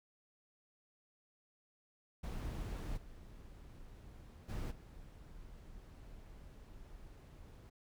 brown noise with level steps, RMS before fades -41 / -54 / -40 / -54 dBFS, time 2.23-7.7 s, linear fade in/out 10 ms, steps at 2.96 / 4.48 / 4.7 s, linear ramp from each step 20 ms, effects none

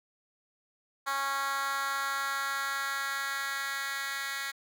10% pulse tone with high-pass filter sweep, 275.1 Hz, C#4, 13 cents flat, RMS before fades -33 dBFS, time 1.06-4.52 s, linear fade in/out 20 ms, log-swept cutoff 1100 to 2000 Hz, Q 2, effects none

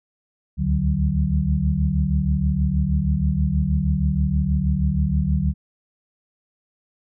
sine tone cluster, 69.7 / 76 / 148.2 / 187.7 Hz, C#2 / D#2 / D3 / F#3, +10 / -40 / +16 / +25 cents, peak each -23 dBFS, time 0.57-5.54 s, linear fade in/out 50 ms, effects none

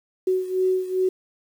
sine beating tone pair, 371.8 / 374.3 Hz, F#4 / F#4, +8 / +20 cents, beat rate 2.5 Hz, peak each -21 / -25 dBFS, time 0.27-1.09 s, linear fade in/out 5 ms, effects 8-bit

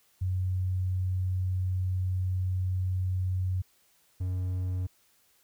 sine / triangle tone pair in turn, 92.5 / 91.7 Hz, F#2 / F#2, 0 / -15 cents, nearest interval unison, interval 15 cents, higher first, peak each -26 dBFS, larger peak neither, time 0.21-3.62 / 4.2-4.87 s, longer first, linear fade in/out 10 ms, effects white hiss -66 dBFS RMS until 5.43 s

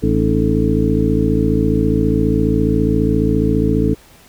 harmonic tone with a mistuned harmonic, 54.7 Hz, A1, 9 cents flat, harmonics 1 / 2 / 3 / 4 / 5 / 6 / 8, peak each -20 / -20 / -20 / -20 / -20 / -20 / -20 dBFS, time 0.02-3.95 s, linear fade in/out 20 ms, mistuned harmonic 6, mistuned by -81 cents, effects pink hiss -46 dBFS RMS until 4.28 s

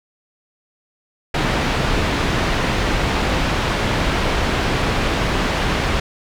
pink low-pass noise, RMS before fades -19 dBFS, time 1.34-6 s, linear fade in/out 5 ms, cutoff 3500 Hz, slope 12 dB/octave, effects none

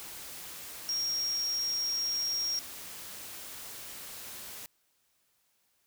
sine tone in noise, 5588 Hz, F8, in tune, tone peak -29 dBFS, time 0.89-2.59 s, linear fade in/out 0 ms, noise white, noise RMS -44 dBFS, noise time 0-4.66 s, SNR +12 dB, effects white hiss -73 dBFS RMS until 5.86 s

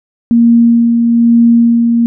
sine tone with tremolo, 233.8 Hz, A#3, 5 cents sharp, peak -3 dBFS, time 0.31-2.06 s, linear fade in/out 0 ms, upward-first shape sine, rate 1.1 Hz, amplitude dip 35%, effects none

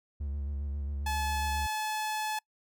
triangle tone with vibrato, 71 Hz, C#2, 42 cents sharp, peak -30 dBFS, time 0.2-1.67 s, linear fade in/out 10 ms, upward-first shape square, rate 7.4 Hz, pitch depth 38 cents each way
sawtooth tone, 860 Hz, A5, 40 cents flat, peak -27 dBFS, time 1.06-2.39 s, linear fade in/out 5 ms
effects noise-tail reverb RT60 0.1 s tail -26 dB re dry

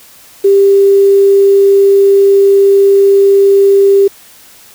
sine tone with quantisation, 395.7 Hz, G4, 16 cents sharp, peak -3 dBFS, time 0.44-4.08 s, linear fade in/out 10 ms, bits 5, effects white hiss -39 dBFS RMS until 4.74 s

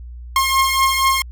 sawtooth beating tone pair, 1070 / 1074.2 Hz, C6 / C6, +38 / +45 cents, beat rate 4.2 Hz, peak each -12 / -15 dBFS, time 0.36-1.22 s, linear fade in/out 2 ms, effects added 60 Hz sine -31 dBFS peak until 1.31 s

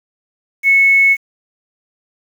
sine tone with quantisation, 2200 Hz, C#7, 14 cents flat, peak -7 dBFS, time 0.63-1.17 s, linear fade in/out 50 ms, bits 6, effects none

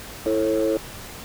sine chord, A major, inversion second, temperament equal with one note detuned, 329.6 / 440 / 544.2 Hz, E4 / A4 / C#5, 0 / 0 / -32 cents, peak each -22 dBFS, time 0.26-0.77 s, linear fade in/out 2 ms, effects tanh soft clip ceiling -13 dBFS + pink hiss -38 dBFS RMS until 1.24 s

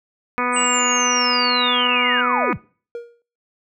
harmonic tone, 246.9 Hz, B3, in tune, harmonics 1 / 2 / 3 / 4 / 5 / 6 / 7 / 8 / 9 / 10, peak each -27 / -27 / -32 / -25 / -23 / -30 / -31 / -34 / -28 / -31 dBFS, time 0.38-2.53 s, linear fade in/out 0 ms
sine linear sweep, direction down, 8240 to 30.87 Hz, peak -20 dBFS, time 0.52-2.58 s, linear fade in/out 50 ms
sine tone with pitch glide, 2810 to 2826 Hz, F7 to F7, +10 to +20 cents, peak -22 dBFS, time 0.56-2.21 s, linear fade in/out 5 ms, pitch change +10 cents, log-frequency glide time 1.49-1.84 s
triangle tone with exponential decay, 472.2 Hz, A#4, 22 cents sharp, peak -22 dBFS, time 2.95-3.22 s, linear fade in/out 1 ms, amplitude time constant 57 ms
effects noise-tail reverb RT60 0.4 s tail -22 dB re dry

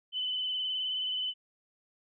sine tone with vibrato, 3020 Hz, F#7, 35 cents sharp, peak -30 dBFS, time 0.12-1.34 s, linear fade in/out 50 ms, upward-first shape sine, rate 19 Hz, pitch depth 29 cents each way, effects none

